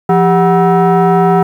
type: tone with frequency modulation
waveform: sine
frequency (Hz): 172.5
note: F3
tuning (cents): -21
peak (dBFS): -5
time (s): 0.09-1.43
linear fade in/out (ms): 5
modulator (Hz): 569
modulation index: 1.4
effects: tanh soft clip ceiling -2 dBFS + 7-bit